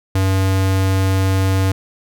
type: tone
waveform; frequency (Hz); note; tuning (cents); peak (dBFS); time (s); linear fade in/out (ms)
square; 95.5; G2; -45; -14; 0.15-1.72; 5
effects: none